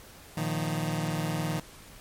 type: chord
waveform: sawtooth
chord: Bb suspended fourth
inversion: none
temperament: just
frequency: 116.54 / 155.39 / 174.81 Hz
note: Bb2 / Eb3 / F3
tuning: 0 / -2 / +2 cents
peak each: -32 / -26 / -29 dBFS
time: 0.37-1.6 s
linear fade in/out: 5 ms
effects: pink hiss -50 dBFS RMS until 2 s + MP3 64 kbps